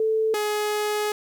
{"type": "tone pair in turn", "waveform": ["sine", "sawtooth"], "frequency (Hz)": [440, 420.4], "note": ["A4", "G#4"], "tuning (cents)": [0, 21], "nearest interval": "minor second", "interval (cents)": 79, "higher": "first", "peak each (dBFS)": -19, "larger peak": "neither", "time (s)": [[0, 0.34], [0.34, 1.12]], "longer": "second", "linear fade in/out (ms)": 2, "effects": ["10-bit"]}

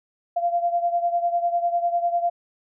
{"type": "beating tone pair", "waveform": "sine", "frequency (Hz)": [690, 700], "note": ["F5", "F5"], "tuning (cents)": [-21, 4], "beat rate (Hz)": 10, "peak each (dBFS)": [-21, -26], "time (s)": [0.36, 2.3], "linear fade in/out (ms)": 10, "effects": []}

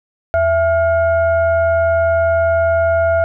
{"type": "tone with frequency modulation", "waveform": "sine", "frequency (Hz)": 665, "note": "E5", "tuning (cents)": 15, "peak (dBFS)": -11, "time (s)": [0.34, 3.24], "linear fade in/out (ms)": 0, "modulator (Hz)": 750, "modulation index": 0.62, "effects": []}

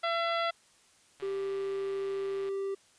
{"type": "harmonic tone", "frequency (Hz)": 674, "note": "E5", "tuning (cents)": 38, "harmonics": [1, 2, 3, 4, 5, 6, 7], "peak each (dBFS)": [-31, -32, -37, -43, -39, -46, -48], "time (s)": [0.03, 0.51], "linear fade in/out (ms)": 10}
{"type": "click train", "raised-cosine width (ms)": 0.3, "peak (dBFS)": -34, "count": 184, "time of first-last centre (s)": [1.2, 2.489], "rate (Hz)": 142}
{"type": "tone", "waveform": "triangle", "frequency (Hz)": 392, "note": "G4", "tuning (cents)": 0, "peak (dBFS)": -29, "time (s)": [1.22, 2.75], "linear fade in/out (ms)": 10}
{"effects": ["white hiss -63 dBFS RMS until 2.98 s", "resampled to 22050 Hz"]}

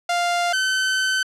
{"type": "tone pair in turn", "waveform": "sawtooth", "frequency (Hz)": [698.5, 1527.8], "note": ["F5", "G6"], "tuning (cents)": [0, -45], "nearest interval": "octave + major second", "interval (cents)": 1355, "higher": "second", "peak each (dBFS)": -15, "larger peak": "neither", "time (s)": [[0.09, 0.53], [0.53, 1.23]], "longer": "second", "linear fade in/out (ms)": 5, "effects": ["low-pass 8000 Hz 12 dB/octave"]}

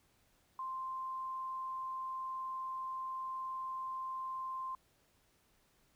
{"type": "tone", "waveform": "sine", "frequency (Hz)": 1046.5, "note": "C6", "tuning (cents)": 0, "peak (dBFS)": -38, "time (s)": [0.59, 4.75], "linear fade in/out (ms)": 2, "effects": ["pink hiss -72 dBFS RMS until 5.95 s"]}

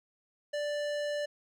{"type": "tone with hard clipping", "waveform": "sine", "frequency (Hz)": 587.3, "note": "D5", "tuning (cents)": 0, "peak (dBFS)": -33, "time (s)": [0.53, 1.26], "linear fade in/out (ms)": 10, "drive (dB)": 17, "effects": []}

